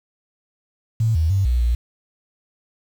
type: tone with pitch steps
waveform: sine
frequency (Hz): 112.1 / 80 / 97.1 / 61.2 / 59.2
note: A2 / D#2 / G2 / B1 / A#1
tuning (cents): +33 / +49 / -16 / -15 / +27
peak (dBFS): -15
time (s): 1-1.75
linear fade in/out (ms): 5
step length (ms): 150
effects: 7-bit